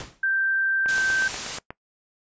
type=noise with exponential decay; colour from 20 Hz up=pink; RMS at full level=-33 dBFS; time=0-0.25 s; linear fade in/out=1 ms; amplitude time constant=53 ms
type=tone with pitch glide; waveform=sine; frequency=1568 to 1556.3 Hz; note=G6 to G6; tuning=0 to -13 cents; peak=-20 dBFS; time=0.23-1.28 s; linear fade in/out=5 ms; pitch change=-13 cents; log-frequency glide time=0.89-0.94 s
type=click train; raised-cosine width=0.5 ms; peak=-19 dBFS; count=8; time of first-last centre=0.86-1.705 s; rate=8.28 Hz
type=noise; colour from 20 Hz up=white; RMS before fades=-30 dBFS; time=0.88-1.59 s; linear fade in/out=10 ms
effects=noise-tail reverb RT60 0.1 s tail -21 dB re dry + resampled to 16000 Hz